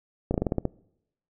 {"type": "slowing click train", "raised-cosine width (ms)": 2, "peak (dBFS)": -11, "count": 8, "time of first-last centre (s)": [0.31, 0.653], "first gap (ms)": 32, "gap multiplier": 1.14, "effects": ["noise-tail reverb RT60 0.8 s tail -24 dB re dry"]}